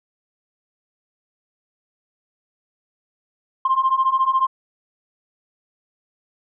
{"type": "beating tone pair", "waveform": "sine", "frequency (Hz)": [1046.5, 1060.5], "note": ["C6", "C6"], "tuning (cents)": [0, 23], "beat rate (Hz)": 14, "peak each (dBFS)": [-19, -17], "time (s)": [3.65, 4.47], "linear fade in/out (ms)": 5, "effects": ["tanh soft clip ceiling -9 dBFS"]}